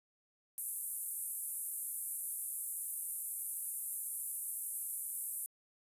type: band-pass noise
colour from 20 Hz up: white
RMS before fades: -41 dBFS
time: 0.58-5.46 s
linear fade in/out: 0 ms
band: 8900 to 13000 Hz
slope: 48 dB/octave
effects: resampled to 32000 Hz